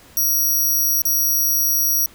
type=tone with dropouts; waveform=5% pulse; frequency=5750 Hz; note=F8; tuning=50 cents sharp; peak=-10 dBFS; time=0.17-2.06 s; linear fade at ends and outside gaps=1 ms; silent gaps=1.019-1.053 s; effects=pink hiss -47 dBFS RMS until 2.14 s